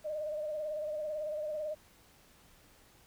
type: tone with vibrato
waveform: sine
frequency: 609 Hz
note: D#5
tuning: 37 cents flat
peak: -34 dBFS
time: 0.04-1.75 s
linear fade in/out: 20 ms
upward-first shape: sine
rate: 18 Hz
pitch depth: 49 cents each way
effects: pink hiss -62 dBFS RMS until 3.06 s